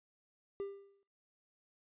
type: tone with exponential decay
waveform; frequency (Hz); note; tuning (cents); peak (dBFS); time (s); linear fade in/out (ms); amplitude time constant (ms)
triangle; 397.4; G4; +24; -33; 0.6-1.03; 0; 93
effects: noise-tail reverb RT60 0.5 s tail -25 dB re dry + resampled to 8000 Hz